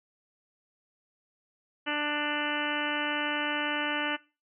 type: harmonic tone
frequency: 295.8 Hz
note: D4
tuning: 13 cents sharp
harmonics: 1 / 2 / 3 / 4 / 5 / 6 / 7 / 8 / 9 / 10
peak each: -35 / -38 / -37 / -39 / -35 / -37 / -39 / -40 / -38 / -36 dBFS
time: 1.86-4.17 s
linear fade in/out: 20 ms
effects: noise-tail reverb RT60 0.3 s tail -21 dB re dry